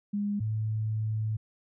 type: tone pair in turn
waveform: sine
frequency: 204.4 / 108.94 Hz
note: G#3 / A2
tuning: -27 / -17 cents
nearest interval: major seventh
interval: 1090 cents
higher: first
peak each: -27 dBFS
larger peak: neither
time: 0.13-0.4 / 0.4-1.37 s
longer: second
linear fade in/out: 10 ms
effects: none